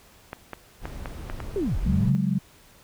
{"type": "clicks", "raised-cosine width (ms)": 0.5, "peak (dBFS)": -18, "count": 6, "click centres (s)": [0.331, 0.533, 0.855, 1.058, 1.299, 1.403]}
{"type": "noise", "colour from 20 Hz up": "brown", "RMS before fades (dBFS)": -35, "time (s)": [0.8, 2.13], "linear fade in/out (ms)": 50}
{"type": "linear two-way sweep", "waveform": "sine", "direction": "down then up", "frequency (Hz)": [426.6, 30.87, 146.6], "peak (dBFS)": -23, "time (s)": [1.56, 2.15], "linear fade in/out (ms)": 0, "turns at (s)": 1.78}
{"type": "chord", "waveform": "sine", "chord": "C# suspended fourth", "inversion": "none", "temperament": "equal with one note detuned", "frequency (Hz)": [138.59, 185, 208.7], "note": ["C#3", "F#3", "G#3"], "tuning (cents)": [0, 0, 9], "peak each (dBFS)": [-27, -24, -27], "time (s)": [1.86, 2.39], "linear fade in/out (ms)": 5}
{"effects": ["pink hiss -54 dBFS RMS until 2.83 s"]}